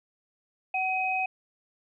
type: tone pair together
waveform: sine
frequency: 750.4 / 2524 Hz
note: F#5 / D#7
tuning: +24 / +24 cents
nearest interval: octave + major sixth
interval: 2100 cents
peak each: -28 dBFS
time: 0.74-1.26 s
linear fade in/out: 5 ms
effects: none